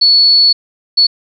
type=tone bursts at uneven times; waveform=sine; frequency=4417 Hz; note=C#8; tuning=7 cents flat; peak=-5 dBFS; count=2; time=0.01-0.53 / 0.97-1.07 s; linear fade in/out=10 ms; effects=none